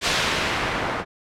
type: noise with low-pass filter sweep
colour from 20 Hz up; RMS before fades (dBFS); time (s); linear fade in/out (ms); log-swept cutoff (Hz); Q
white; -24; 0.01-1.05; 50; 4500 to 1200; 0.8
effects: none